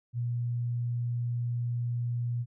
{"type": "tone", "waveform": "sine", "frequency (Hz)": 120, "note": "B2", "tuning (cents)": -49, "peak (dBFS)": -28, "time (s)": [0.13, 2.46], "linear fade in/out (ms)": 50, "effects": []}